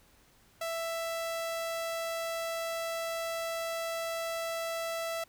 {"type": "tone", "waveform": "sawtooth", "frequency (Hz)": 662, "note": "E5", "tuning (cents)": 7, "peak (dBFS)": -29, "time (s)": [0.61, 5.24], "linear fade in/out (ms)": 5, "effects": ["pink hiss -63 dBFS RMS until 5.28 s"]}